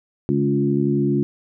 harmonic tone with a mistuned harmonic, 70.6 Hz, C#2, 32 cents sharp, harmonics 2 / 3 / 4 / 5, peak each -22 / -22 / -22 / -22 dBFS, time 0.29-1.23 s, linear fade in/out 0 ms, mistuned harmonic 3, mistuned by -16 cents, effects none

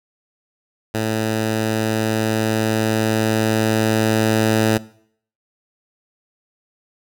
10% pulse tone with level ramp, 110 Hz, A2, in tune, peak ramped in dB -11 to -6 dBFS, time 0.94-4.78 s, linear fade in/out 10 ms, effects noise-tail reverb RT60 0.6 s tail -20 dB re dry

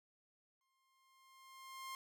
sawtooth tone with exponential growth, 1060 Hz, C6, 22 cents sharp, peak -40 dBFS, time 0.61-1.95 s, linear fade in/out 1 ms, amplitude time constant 290 ms, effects none

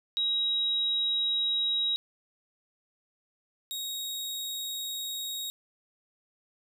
sine / sawtooth tone pair in turn, 3825 / 3770 Hz, A#7 / A#7, +44 / +19 cents, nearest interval unison, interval 25 cents, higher first, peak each -25 / -30 dBFS, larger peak first, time 0.17-1.96 / 3.71-5.5 s, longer neither, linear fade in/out 0 ms, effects none

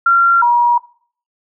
sine tone pair in turn, 1376 / 956.8 Hz, F6 / A#5, -26 / +45 cents, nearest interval tritone, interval 629 cents, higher first, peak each -7 / -8 dBFS, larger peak first, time 0.06-0.42 / 0.42-0.78 s, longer neither, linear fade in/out 5 ms, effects noise-tail reverb RT60 0.5 s tail -20 dB re dry

